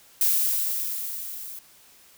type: noise with level ramp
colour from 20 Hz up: violet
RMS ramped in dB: -20 to -39 dBFS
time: 0.21-1.59 s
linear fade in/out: 2 ms
effects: white hiss -54 dBFS RMS until 2.17 s